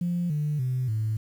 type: tone with pitch steps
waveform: sine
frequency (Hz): 174.61 / 149.4 / 127.82 / 109.36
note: F3 / D3 / C3 / A2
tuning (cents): 0 / +30 / -40 / -10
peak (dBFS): -23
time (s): 0.01-1.17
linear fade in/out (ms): 5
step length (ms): 290
effects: tanh soft clip ceiling -20 dBFS + 9-bit